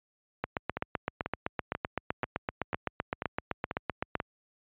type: two click trains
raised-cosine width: 0.5 ms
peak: -17 / -14 dBFS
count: 8 / 30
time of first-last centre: 0.77-4.201 / 0.44-4.153 s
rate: 2.04 / 7.81 Hz
effects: high-pass 60 Hz 12 dB/octave + resampled to 8000 Hz